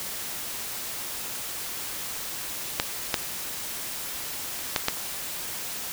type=clicks; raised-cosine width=0.2 ms; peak=-4 dBFS; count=4; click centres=2.799 / 3.142 / 4.762 / 4.884 s; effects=white hiss -34 dBFS RMS until 5.92 s